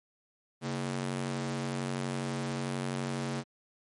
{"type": "ring-modulated tone", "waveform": "sawtooth", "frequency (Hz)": 184.3, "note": "F#3", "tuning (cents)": -7, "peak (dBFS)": -25, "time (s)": [0.61, 3.44], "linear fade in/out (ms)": 50, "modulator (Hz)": 45.8, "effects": ["MP3 48 kbps"]}